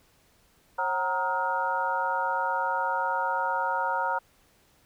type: tone cluster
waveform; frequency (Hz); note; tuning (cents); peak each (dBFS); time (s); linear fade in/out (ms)
sine; 541 / 750 / 934 / 1274 / 1423; C#5 / F#5 / A#5 / D#6 / F6; -42 / +23 / +3 / +41 / +32; -34 / -34 / -27 / -35 / -32; 0.78-4.19; 10
effects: pink hiss -63 dBFS RMS until 4.85 s